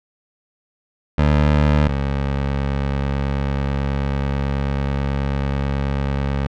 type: tone pair in turn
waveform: 20% pulse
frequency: 74.2 / 69.21 Hz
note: D2 / C#2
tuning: +18 / -2 cents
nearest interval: minor second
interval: 120 cents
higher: first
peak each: -8 / -14 dBFS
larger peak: first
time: 1.18-1.88 / 1.88-6.47 s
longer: second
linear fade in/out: 5 ms
effects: low-pass 3000 Hz 12 dB/octave